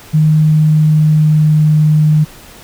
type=tone with pitch glide; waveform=sine; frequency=154.7 to 153.1 Hz; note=D#3 to D#3; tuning=-10 to -28 cents; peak=-6 dBFS; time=0.13-2.25 s; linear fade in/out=20 ms; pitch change=-18 cents; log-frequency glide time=0.37-1.78 s; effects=pink hiss -37 dBFS RMS until 2.63 s